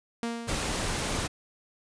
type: tone with exponential decay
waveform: sawtooth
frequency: 233.1 Hz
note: A#3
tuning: in tune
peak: -24 dBFS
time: 0.23-1.15 s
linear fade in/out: 0 ms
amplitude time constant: 200 ms
type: noise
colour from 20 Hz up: pink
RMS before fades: -30 dBFS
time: 0.47-1.28 s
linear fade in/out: 20 ms
effects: resampled to 22050 Hz